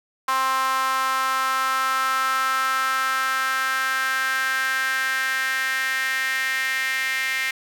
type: tone with high-pass filter sweep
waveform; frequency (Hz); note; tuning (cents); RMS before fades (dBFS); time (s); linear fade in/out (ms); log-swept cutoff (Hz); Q
sawtooth; 263.5; C4; +12; -23; 0.28-7.51; 5; 1100 to 2000; 5
effects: none